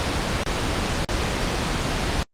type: noise with dropouts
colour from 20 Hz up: pink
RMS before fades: -23 dBFS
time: 0-2.23 s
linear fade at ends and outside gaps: 0 ms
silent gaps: 0.435-0.462 / 1.047-1.088 s
effects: low-pass 6000 Hz 12 dB/octave + Opus 32 kbps